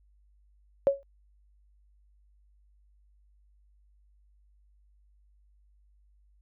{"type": "tone with exponential decay", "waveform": "sine", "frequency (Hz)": 554.4, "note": "C#5", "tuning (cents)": 0, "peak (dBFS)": -15, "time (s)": [0.87, 1.03], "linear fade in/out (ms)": 0, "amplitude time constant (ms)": 33, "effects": ["added 50 Hz sine -60 dBFS peak until 6.41 s"]}